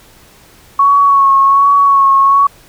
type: tone with vibrato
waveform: sine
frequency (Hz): 1108.7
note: C#6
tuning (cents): 0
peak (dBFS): -5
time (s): 0.79-2.47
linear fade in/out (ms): 5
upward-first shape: sine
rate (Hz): 1.3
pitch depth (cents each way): 28
effects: pink hiss -43 dBFS RMS until 2.68 s